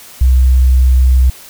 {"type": "tone", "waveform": "sine", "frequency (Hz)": 63.9, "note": "C2", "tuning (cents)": -40, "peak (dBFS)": -5, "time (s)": [0.21, 1.3], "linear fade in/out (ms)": 5, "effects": ["white hiss -36 dBFS RMS until 1.49 s"]}